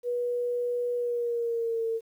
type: tone with pitch glide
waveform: sine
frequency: 485.8 to 453.3 Hz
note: B4 to A#4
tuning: -29 to -48 cents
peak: -26 dBFS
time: 0.03-2.01 s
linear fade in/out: 50 ms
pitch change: -119 cents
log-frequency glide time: 0.95-1.86 s
effects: 10-bit